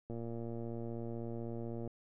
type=click train; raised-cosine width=2 ms; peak=-30 dBFS; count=207; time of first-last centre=0.1-1.876 s; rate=116 Hz; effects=none